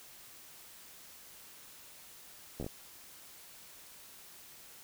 slowing click train, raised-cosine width 2 ms, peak -26 dBFS, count 5, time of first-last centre 2.6-2.664 s, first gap 12 ms, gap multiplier 1.2, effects white hiss -54 dBFS RMS until 4.83 s

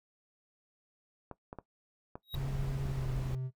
clicks, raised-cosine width 1 ms, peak -28 dBFS, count 4, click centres 1.313 / 1.529 / 1.587 / 2.155 s
square tone with exponential growth, 3810 Hz, A#7, 37 cents sharp, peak -38 dBFS, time 2.23-2.35 s, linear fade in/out 1 ms, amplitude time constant 24 ms
triangle tone with pitch glide, 135.7 to 129.65 Hz, C#3 to C3, -36 to -15 cents, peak -32 dBFS, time 2.33-3.51 s, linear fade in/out 50 ms, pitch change -79 cents, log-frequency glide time 2.91-3.08 s
brown noise, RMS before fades -38 dBFS, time 2.34-3.35 s, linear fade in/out 2 ms
effects noise-tail reverb RT60 0.1 s tail -17 dB re dry

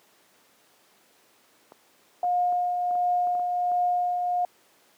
clicks, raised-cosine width 1 ms, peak -30 dBFS, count 9, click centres 1.721 / 2.244 / 2.525 / 2.91 / 2.954 / 3.272 / 3.352 / 3.396 / 3.717 s
sine tone with tremolo, 714 Hz, F5, 38 cents sharp, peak -20 dBFS, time 2.23-4.45 s, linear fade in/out 2 ms, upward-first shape triangle, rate 1.4 Hz, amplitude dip 40%
effects pink hiss -60 dBFS RMS until 4.97 s + high-pass 300 Hz 12 dB/octave

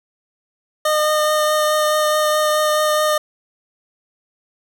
25% pulse tone with vibrato, 610 Hz, D#5, 34 cents flat, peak -11 dBFS, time 0.85-3.18 s, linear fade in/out 5 ms, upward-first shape triangle, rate 4.7 Hz, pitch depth 12 cents each way, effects none

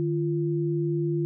sine tone pair together, 151.47 / 343.5 Hz, D#3 / F4, -46 / -29 cents, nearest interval octave + major second, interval 1417 cents, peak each -26 dBFS, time 0-1.25 s, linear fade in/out 0 ms, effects none

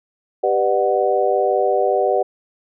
sine chord, G major seventh, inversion none, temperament equal with one note detuned, 392 / 493.9 / 599.3 / 740 Hz, G4 / B4 / D5 / F#5, 0 / 0 / +35 / 0 cents, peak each -20 dBFS, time 0.43-2.23 s, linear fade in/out 10 ms, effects none

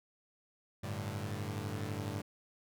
sawtooth chord, G suspended second, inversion none, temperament equal, 98 / 110 / 146.83 Hz, G2 / A2 / D3, 0 / 0 / 0 cents, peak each -36 / -37 / -40 dBFS, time 0.83-2.22 s, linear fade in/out 10 ms, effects none

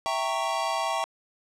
square chord, E diminished seventh, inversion none, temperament equal with one note detuned, 659.3 / 784 / 922.7 / 1108.7 Hz, E5 / G5 / Bb5 / Db6, 0 / 0 / -18 / 0 cents, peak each -32 dBFS, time 0.06-1.04 s, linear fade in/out 0 ms, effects low-pass 8000 Hz 12 dB/octave

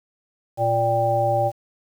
harmonic tone with a mistuned harmonic, 116.54 Hz, A#2, in tune, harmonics 1 / 3 / 5 / 7, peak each -25 / -31 / -21 / -21 dBFS, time 0.57-1.52 s, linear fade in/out 50 ms, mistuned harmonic 7, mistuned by -58 cents, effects 8-bit

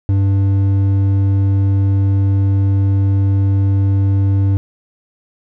sine tone with hard clipping, 98 Hz, G2, in tune, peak -12 dBFS, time 0.09-4.57 s, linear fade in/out 0 ms, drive 6 dB, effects none

